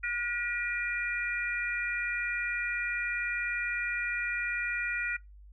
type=harmonic tone; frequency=480.4 Hz; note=B4; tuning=48 cents flat; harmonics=3 / 4 / 5; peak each=-34 / -34 / -34 dBFS; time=0.03-5.17 s; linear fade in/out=10 ms; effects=noise-tail reverb RT60 0.2 s tail -24 dB re dry + added 50 Hz sine -49 dBFS peak until 5.52 s